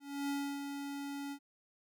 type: tone with ADSR envelope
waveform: square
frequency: 281.8 Hz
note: C#4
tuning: 29 cents sharp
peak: -34 dBFS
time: 0-1.39 s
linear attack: 290 ms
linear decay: 300 ms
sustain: -6 dB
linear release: 72 ms
effects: none